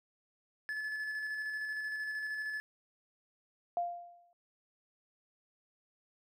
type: tone with tremolo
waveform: triangle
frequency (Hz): 1724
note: A6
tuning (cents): -36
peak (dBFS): -33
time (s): 0.69-2.6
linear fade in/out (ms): 0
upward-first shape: square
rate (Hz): 13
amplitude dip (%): 25
type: tone with exponential decay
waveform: sine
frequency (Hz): 697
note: F5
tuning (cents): -4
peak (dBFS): -28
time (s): 3.77-4.33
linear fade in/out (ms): 1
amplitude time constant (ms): 120
effects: none